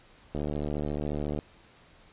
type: click train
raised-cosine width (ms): 2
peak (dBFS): -19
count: 78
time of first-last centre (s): 0.35-1.389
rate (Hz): 74.1
effects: pink hiss -57 dBFS RMS until 2.12 s + resampled to 8000 Hz